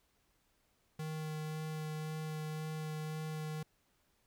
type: tone with vibrato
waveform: square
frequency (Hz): 155.56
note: D#3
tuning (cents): 0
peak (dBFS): -39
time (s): 0.99-3.63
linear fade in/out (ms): 5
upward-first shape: sine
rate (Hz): 1.9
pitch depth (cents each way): 10
effects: pink hiss -75 dBFS RMS until 4.26 s